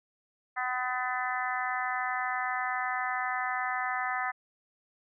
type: harmonic tone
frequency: 252.1 Hz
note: B3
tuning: 36 cents sharp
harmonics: 3 / 4 / 5 / 6 / 7 / 8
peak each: -34 / -38 / -35 / -40 / -35 / -38 dBFS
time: 0.56-4.32 s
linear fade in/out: 20 ms
effects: none